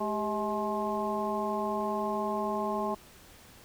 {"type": "harmonic tone with a mistuned harmonic", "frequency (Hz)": 212.6, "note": "G#3", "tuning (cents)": 41, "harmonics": [1, 2, 3, 4, 5], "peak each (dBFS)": [-35, -35, -35, -35, -35], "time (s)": [0, 2.95], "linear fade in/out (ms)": 10, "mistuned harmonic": 2, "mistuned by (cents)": -110, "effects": ["pink hiss -54 dBFS RMS until 3.64 s"]}